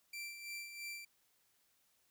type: tone with tremolo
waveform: sawtooth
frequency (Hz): 2349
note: D7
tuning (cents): 0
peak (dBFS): -39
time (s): 0.13-1.05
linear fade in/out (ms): 5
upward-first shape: sine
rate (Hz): 3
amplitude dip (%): 55
effects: white hiss -75 dBFS RMS until 2.1 s